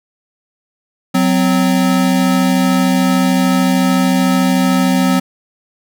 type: tone pair together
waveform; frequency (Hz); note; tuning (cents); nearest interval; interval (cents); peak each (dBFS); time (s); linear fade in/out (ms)
square; 185 / 258.5; F#3 / C4; 0 / -21; tritone; 579; -14; 1.14-5.2; 10
effects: none